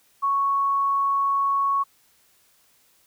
sine tone, 1108.7 Hz, C#6, in tune, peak -19 dBFS, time 0.22-1.84 s, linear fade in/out 20 ms, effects white hiss -61 dBFS RMS until 3.06 s

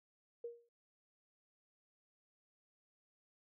sine tone with exponential decay, 471.4 Hz, A#4, 19 cents sharp, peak -39 dBFS, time 0.44-0.69 s, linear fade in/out 5 ms, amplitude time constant 54 ms, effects none

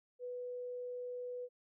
sine tone, 493.9 Hz, B4, in tune, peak -40 dBFS, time 0.19-1.49 s, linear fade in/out 50 ms, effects none

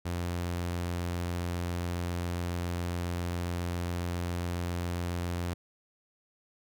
sawtooth tone, 87.31 Hz, F2, in tune, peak -27 dBFS, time 0.05-5.54 s, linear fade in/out 10 ms, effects none

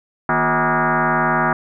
sine tone with frequency modulation, 240 Hz, B3, 49 cents flat, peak -14 dBFS, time 0.29-1.53 s, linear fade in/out 2 ms, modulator 200 Hz, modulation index 7.3, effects none

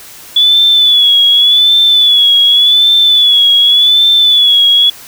sine tone with vibrato, 3430 Hz, A7, 45 cents flat, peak -4 dBFS, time 0.36-4.9 s, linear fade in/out 5 ms, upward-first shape sine, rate 0.87 Hz, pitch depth 62 cents each way, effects white hiss -33 dBFS RMS until 5.07 s

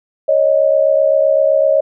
sine tone pair together, 553.2 / 621 Hz, C#5 / D#5, -4 / -3 cents, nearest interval major second, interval 201 cents, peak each -12 dBFS, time 0.28-1.81 s, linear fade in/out 10 ms, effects none

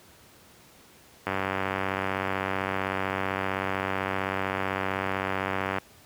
click train, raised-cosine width 0.5 ms, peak -12 dBFS, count 433, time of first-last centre 1.27-5.784 s, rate 95.7 Hz, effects pink hiss -54 dBFS RMS until 6.05 s + high-pass 80 Hz 12 dB/octave

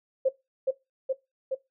sine tone with echo, 530 Hz, C5, 22 cents sharp, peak -19 dBFS, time 0.25-0.29 s, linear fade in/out 10 ms, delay 420 ms, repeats 3, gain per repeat -2 dB, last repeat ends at 1.55 s, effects noise-tail reverb RT60 0.2 s tail -18 dB re dry

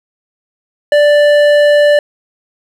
triangle tone with hard clipping, 587.3 Hz, D5, in tune, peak -7 dBFS, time 0.92-1.99 s, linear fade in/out 2 ms, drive 14 dB, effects none

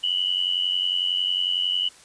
sine tone pair together, 2914 / 3005 Hz, F#7 / F#7, -27 / +26 cents, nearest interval minor second, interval 53 cents, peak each -24 dBFS, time 0.03-1.89 s, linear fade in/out 10 ms, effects white hiss -50 dBFS RMS until 2.04 s + resampled to 22050 Hz

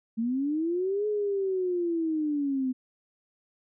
sine linear two-way sweep, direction up then down, 219.6 to 425.2 to 252.9 Hz, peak -25 dBFS, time 0.17-2.73 s, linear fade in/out 20 ms, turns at 1.07 s, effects none

